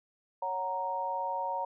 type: chord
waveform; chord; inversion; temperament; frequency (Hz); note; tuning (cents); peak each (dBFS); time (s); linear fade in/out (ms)
sine; F# major; second; equal; 554.4 / 740 / 932.3; C#5 / F#5 / A#5; 0 / 0 / 0; -38 / -38 / -32; 0.42-1.65; 5
effects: none